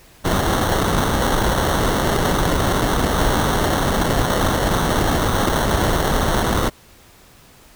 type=noise with sample-and-hold; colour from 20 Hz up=pink; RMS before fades=-18 dBFS; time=0.24-6.7 s; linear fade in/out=20 ms; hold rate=2450 Hz; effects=pink hiss -48 dBFS RMS until 7.75 s